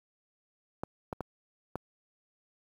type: clicks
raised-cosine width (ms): 1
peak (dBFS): -20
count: 4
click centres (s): 0.835 / 1.128 / 1.207 / 1.756
effects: high-pass 60 Hz 12 dB/octave + 9-bit